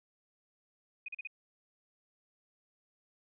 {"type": "tone bursts", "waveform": "sine", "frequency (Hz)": 2489, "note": "D#7", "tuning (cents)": 0, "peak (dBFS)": -38, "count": 4, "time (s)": [1.06, 1.273], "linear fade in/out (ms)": 5, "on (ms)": 24, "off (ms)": 39, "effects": []}